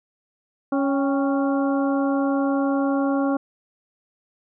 harmonic tone with a mistuned harmonic, 277.2 Hz, C#4, in tune, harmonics 1 / 2 / 3 / 4 / 5, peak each -20 / -26 / -30 / -32 / -34 dBFS, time 0.72-3.37 s, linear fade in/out 5 ms, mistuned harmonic 3, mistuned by -67 cents, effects none

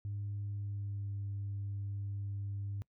sine tone with pitch glide, 101.8 to 100.22 Hz, G#2 to G2, -34 to +39 cents, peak -35 dBFS, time 0.05-2.82 s, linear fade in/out 0 ms, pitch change -27 cents, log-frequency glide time 0.45-1.17 s, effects noise-tail reverb RT60 0.1 s tail -25 dB re dry + tanh soft clip ceiling -33 dBFS

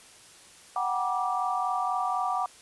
sine chord, G major seventh, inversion third, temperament equal with one note detuned, 740 / 784 / 962.4 / 1174.7 Hz, F#5 / G5 / B5 / D6, 0 / 0 / -45 / 0 cents, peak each -29 / -35 / -33 / -30 dBFS, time 0.76-2.46 s, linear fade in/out 2 ms, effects white hiss -52 dBFS RMS until 2.61 s + resampled to 24000 Hz

